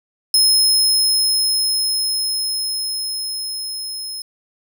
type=tone with level ramp; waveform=sawtooth; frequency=5160 Hz; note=E8; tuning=38 cents flat; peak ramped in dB=-8 to -24 dBFS; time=0.34-4.22 s; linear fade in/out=2 ms; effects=none